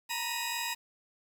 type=tone cluster; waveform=20% pulse; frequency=926 / 970 / 2502 / 3843 Hz; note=A#5 / B5 / D#7 / B7; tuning=-12 / -31 / +9 / -48 cents; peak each=-32 / -35 / -33 / -33 dBFS; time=0.09-0.75 s; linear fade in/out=20 ms; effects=9-bit